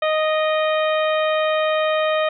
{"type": "harmonic tone with a mistuned harmonic", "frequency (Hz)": 622.3, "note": "D#5", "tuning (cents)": 0, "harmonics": [1, 2, 3, 4, 5, 6], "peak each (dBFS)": [-18, -24, -28, -30, -32, -34], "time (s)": [0.02, 2.29], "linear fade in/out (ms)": 5, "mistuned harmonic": 4, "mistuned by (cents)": -24, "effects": []}